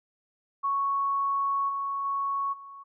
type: tone with level steps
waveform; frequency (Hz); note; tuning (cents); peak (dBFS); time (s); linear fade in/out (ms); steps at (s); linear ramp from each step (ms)
sine; 1108.7; C#6; 0; -24 / -28 / -26 / -42; 0.63-2.84; 20; 1.68 / 2.04 / 2.52; 20
effects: none